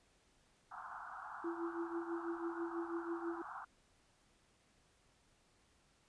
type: band-pass noise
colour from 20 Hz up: white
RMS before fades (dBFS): -49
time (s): 0.71-3.65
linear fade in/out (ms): 10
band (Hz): 720 to 1500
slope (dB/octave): 96
type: tone with tremolo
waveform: sine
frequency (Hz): 337.5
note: E4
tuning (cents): +41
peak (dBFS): -36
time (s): 1.44-3.42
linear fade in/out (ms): 5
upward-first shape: triangle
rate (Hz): 6.1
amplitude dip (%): 80
effects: pink hiss -72 dBFS RMS until 6.08 s + resampled to 22050 Hz